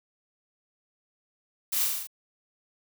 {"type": "noise with echo", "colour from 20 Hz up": "blue", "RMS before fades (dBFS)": -28, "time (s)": [1.72, 1.85], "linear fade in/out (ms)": 10, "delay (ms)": 37, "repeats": 6, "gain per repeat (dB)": -2, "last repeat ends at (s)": 2.072, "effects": []}